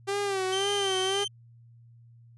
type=tone with vibrato; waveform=sawtooth; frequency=390 Hz; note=G4; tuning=9 cents flat; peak=-23 dBFS; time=0.07-1.25 s; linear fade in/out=20 ms; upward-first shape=sine; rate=1.9 Hz; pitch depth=73 cents each way
type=tone; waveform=40% pulse; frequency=3116 Hz; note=G7; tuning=11 cents flat; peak=-29 dBFS; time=0.52-1.28 s; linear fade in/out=10 ms
effects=added 117 Hz sine -51 dBFS peak until 2.37 s + resampled to 24000 Hz